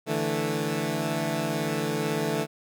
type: chord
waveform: 15% pulse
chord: D suspended second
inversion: none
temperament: equal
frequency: 146.83 / 164.81 / 220 Hz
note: D3 / E3 / A3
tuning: 0 / 0 / 0 cents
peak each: -24 dBFS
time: 0.06-2.47 s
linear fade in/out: 50 ms
effects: none